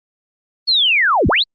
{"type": "linear two-way sweep", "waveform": "sine", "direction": "down then up", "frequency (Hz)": [4435, 36.71, 4435], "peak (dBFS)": -11, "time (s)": [0.67, 1.44], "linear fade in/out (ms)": 20, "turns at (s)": 1.28, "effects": ["Opus 32 kbps"]}